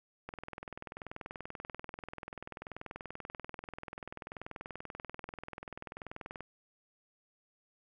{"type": "click train", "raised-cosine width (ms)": 0.5, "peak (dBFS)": -27, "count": 127, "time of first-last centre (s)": [0.29, 6.407], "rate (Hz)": 20.6, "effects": []}